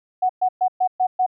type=tone bursts; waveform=sine; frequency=740 Hz; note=F#5; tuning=in tune; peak=-15 dBFS; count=6; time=0.22-1.264 s; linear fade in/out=10 ms; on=74 ms; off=120 ms; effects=none